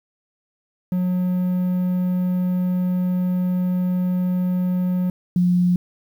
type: tone pair in turn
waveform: triangle / sine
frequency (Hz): 181.3 / 178.29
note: F#3 / F3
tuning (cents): -35 / +36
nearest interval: unison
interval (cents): 29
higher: first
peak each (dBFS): -16 / -14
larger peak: second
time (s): 0.92-5.1 / 5.36-5.76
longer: first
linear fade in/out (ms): 2
effects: 8-bit